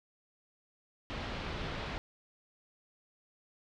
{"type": "low-pass noise", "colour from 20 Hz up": "pink", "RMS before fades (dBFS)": -39, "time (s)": [1.1, 1.98], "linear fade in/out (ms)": 0, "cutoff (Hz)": 4100, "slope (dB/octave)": 24, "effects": []}